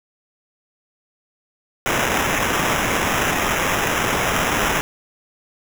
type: noise with sample-and-hold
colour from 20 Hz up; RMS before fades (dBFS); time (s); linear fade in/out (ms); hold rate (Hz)
white; -20; 1.86-4.81; 0; 4410
effects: none